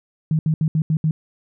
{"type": "tone bursts at uneven times", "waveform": "sine", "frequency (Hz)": 156.9, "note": "D#3", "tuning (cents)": 15, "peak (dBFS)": -15, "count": 6, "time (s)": [[0.31, 0.39], [0.46, 0.54], [0.61, 0.68], [0.75, 0.82], [0.9, 0.97], [1.04, 1.11]], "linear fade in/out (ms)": 2, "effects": []}